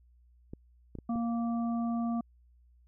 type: clicks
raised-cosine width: 3 ms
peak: -28 dBFS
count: 4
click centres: 0.535 / 0.953 / 0.987 / 1.158 s
type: harmonic tone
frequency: 233.1 Hz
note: A#3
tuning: in tune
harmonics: 1 / 3 / 5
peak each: -29 / -39 / -44 dBFS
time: 1.09-2.21 s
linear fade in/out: 5 ms
effects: added 60 Hz sine -59 dBFS peak until 2.87 s